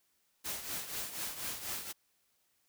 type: noise with tremolo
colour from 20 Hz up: white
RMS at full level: -37 dBFS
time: 0.44-1.93 s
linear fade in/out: 20 ms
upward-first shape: triangle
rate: 4.1 Hz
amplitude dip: 70%
effects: white hiss -75 dBFS RMS until 2.68 s